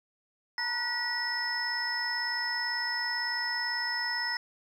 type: tone cluster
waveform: sine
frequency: 908 / 966 / 1462 / 1927 / 5230 Hz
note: A#5 / B5 / F#6 / B6 / E8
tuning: -46 / -39 / -21 / -43 / -15 cents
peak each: -40 / -40 / -39 / -31 / -33 dBFS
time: 0.58-4.37 s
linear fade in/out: 2 ms
effects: tanh soft clip ceiling -20 dBFS + 10-bit